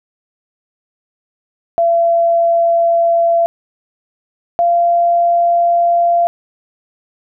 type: tone pair in turn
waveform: sine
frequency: 677 / 688.8 Hz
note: E5 / F5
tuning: +46 / -24 cents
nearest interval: unison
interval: 30 cents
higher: second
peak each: -9 dBFS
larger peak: neither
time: 1.78-3.46 / 4.59-6.27 s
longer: neither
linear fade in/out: 0 ms
effects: none